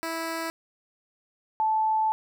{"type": "tone pair in turn", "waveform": ["10% pulse", "sine"], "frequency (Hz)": [328, 873.7], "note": ["E4", "A5"], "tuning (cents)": [-9, -12], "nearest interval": "octave + perfect fourth", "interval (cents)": 1697, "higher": "second", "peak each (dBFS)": -21, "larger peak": "neither", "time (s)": [[0.03, 0.5], [1.6, 2.12]], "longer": "second", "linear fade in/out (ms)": 0, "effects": []}